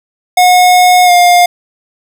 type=tone with pitch glide; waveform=square; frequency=725 to 708 Hz; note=F#5 to F5; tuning=-35 to +23 cents; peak=-4 dBFS; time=0.37-1.46 s; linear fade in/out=5 ms; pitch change=-42 cents; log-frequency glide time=1.05-1.11 s; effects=none